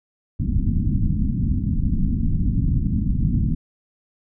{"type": "low-pass noise", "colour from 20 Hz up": "pink", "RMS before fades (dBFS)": -20, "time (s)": [0.39, 3.55], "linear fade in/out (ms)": 10, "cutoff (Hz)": 260, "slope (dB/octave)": 48, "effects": []}